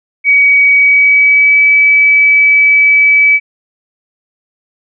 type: tone with pitch glide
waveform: sine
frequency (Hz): 2263 to 2293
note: C#7 to D7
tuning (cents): +35 to -42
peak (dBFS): -4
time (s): 0.24-3.4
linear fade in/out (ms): 50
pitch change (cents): +23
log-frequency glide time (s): 0.73-1.61
effects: none